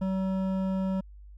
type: tone with hard clipping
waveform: sine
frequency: 190 Hz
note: F#3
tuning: 46 cents sharp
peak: -28 dBFS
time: 0.01-1.01 s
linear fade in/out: 10 ms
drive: 11 dB
effects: added 50 Hz sine -45 dBFS peak until 1.37 s